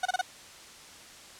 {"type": "tone bursts", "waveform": "30% pulse", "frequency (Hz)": 737, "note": "F#5", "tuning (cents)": -7, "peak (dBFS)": -22, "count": 4, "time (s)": [0.03, 0.214], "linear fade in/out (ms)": 5, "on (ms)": 25, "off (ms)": 28, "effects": ["white hiss -49 dBFS RMS until 1.39 s", "low-pass 8000 Hz 12 dB/octave"]}